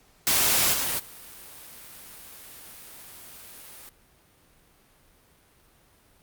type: noise with level steps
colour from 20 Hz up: white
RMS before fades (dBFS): -22 / -27 / -45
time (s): 0.27-3.89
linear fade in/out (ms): 0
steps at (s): 0.72 / 0.98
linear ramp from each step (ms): 20
effects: pink hiss -60 dBFS RMS until 6.22 s + Opus 48 kbps